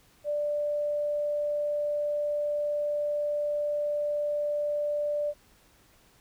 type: tone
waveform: sine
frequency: 589 Hz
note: D5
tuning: 5 cents sharp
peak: -26 dBFS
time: 0.24-5.34 s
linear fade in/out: 50 ms
effects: pink hiss -61 dBFS RMS until 6.2 s